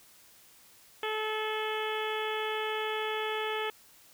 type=harmonic tone with a mistuned harmonic; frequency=433.2 Hz; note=A4; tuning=27 cents flat; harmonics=1 / 2 / 3 / 4 / 5 / 6 / 7 / 8; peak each=-34 / -37 / -39 / -40 / -41 / -42 / -42 / -43 dBFS; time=1.03-3.7 s; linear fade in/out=2 ms; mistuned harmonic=8; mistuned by=-46 cents; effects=white hiss -58 dBFS RMS until 4.13 s